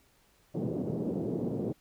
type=band-pass noise; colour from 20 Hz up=pink; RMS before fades=-33 dBFS; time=0.54-1.73 s; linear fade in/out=10 ms; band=140 to 490 Hz; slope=24 dB/octave; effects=pink hiss -66 dBFS RMS until 1.8 s